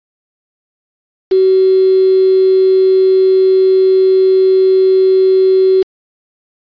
sine tone with quantisation, 378 Hz, F#4, 37 cents sharp, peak -6 dBFS, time 1.31-5.83 s, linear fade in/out 10 ms, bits 4, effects resampled to 11025 Hz

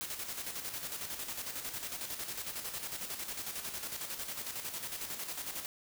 white noise with tremolo, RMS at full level -39 dBFS, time 0.01-5.66 s, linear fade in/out 0 ms, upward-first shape square, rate 11 Hz, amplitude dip 50%, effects none

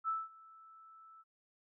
sine tone with ADSR envelope, 1316 Hz, E6, 3 cents flat, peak -31 dBFS, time 0.04-1.24 s, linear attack 43 ms, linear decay 200 ms, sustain -24 dB, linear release 35 ms, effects none

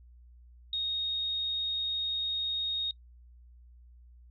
sine tone, 3729 Hz, A#7, in tune, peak -29 dBFS, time 0.73-2.91 s, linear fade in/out 2 ms, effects noise-tail reverb RT60 0.1 s tail -26 dB re dry + added 60 Hz sine -52 dBFS peak until 4.3 s

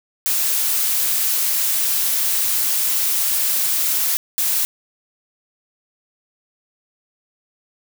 blue noise bursts at uneven times, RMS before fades -19 dBFS, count 2, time 0.26-4.17 / 4.38-4.65 s, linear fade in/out 0 ms, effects none

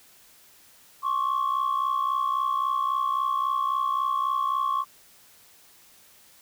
sine tone pair together, 1071.3 / 1135 Hz, C6 / C#6, +41 / +41 cents, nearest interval minor second, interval 100 cents, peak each -24 / -24 dBFS, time 1.02-4.85 s, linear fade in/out 50 ms, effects tanh soft clip ceiling -19 dBFS + white hiss -55 dBFS RMS until 6.41 s

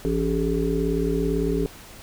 harmonic tone with a mistuned harmonic, 55.9 Hz, A1, 28 cents sharp, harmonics 1 / 3 / 5 / 7 / 8, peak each -27 / -27 / -27 / -27 / -27 dBFS, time 0.05-1.66 s, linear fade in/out 0 ms, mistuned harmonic 8, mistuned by -71 cents, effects pink hiss -44 dBFS RMS until 2.02 s

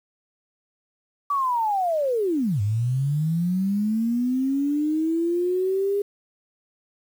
sine linear two-way sweep, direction down then up, 1160 to 99 to 408.3 Hz, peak -20 dBFS, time 1.3-6.02 s, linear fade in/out 5 ms, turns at 2.61 s, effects 8-bit

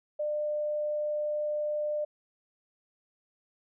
sine tone, 599 Hz, D5, 34 cents sharp, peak -28 dBFS, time 0.19-2.05 s, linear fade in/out 10 ms, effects none

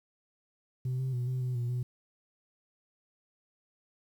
sine tone with pitch steps, 127.8 / 131.1 / 123.1 / 128.2 / 126.1 / 120.4 / 124.1 Hz, C3 / C3 / B2 / C3 / B2 / B2 / B2, -40 / +4 / -5 / -35 / +36 / -44 / +9 cents, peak -27 dBFS, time 0.85-1.83 s, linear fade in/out 5 ms, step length 140 ms, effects tanh soft clip ceiling -28 dBFS + 10-bit

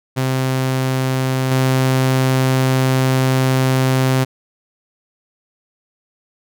sawtooth tone with level steps, 130.81 Hz, C3, in tune, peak -12 / -9 dBFS, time 0.16-4.25 s, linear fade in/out 20 ms, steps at 1.51 s, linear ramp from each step 2 ms, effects none

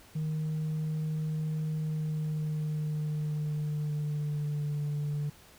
sine tone with pitch glide, 155.6 to 146.87 Hz, D#3 to D3, 0 to 0 cents, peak -27 dBFS, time 0.15-5.3 s, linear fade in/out 10 ms, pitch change -100 cents, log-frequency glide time 1.78-4.85 s, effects tanh soft clip ceiling -28 dBFS + pink hiss -56 dBFS RMS until 5.58 s

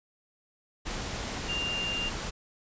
sine tone in noise, 2794 Hz, F7, in tune, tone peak -30 dBFS, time 1.48-2.1 s, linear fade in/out 20 ms, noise pink, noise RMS -35 dBFS, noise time 0.85-2.31 s, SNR +2 dB, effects resampled to 16000 Hz

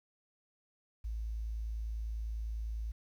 sine tone, 55 Hz, A1, in tune, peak -35 dBFS, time 1.04-2.92 s, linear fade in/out 10 ms, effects 11-bit

